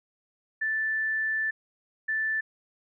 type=tone bursts at uneven times; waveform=sine; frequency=1760 Hz; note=A6; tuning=in tune; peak=-25 dBFS; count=2; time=0.61-1.51 / 2.08-2.41 s; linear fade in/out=10 ms; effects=none